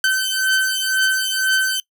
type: beating tone pair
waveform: sawtooth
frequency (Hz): 1535 / 1537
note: G6 / G6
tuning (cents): -37 / -35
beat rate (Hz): 2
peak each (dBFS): -16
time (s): 0.04-1.8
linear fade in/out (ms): 2
effects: noise-tail reverb RT60 0.1 s tail -22 dB re dry